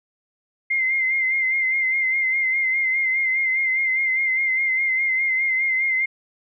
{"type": "tone with vibrato", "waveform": "sine", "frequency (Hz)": 2093, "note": "C7", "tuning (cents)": 0, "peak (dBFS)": -18, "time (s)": [0.7, 6.06], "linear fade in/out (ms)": 10, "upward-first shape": "sine", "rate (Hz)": 4.9, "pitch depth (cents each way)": 40, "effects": []}